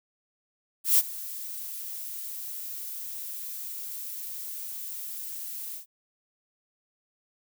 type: noise with ADSR envelope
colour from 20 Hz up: violet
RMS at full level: -18 dBFS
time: 0.84-5.86 s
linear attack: 140 ms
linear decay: 37 ms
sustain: -19 dB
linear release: 120 ms
effects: none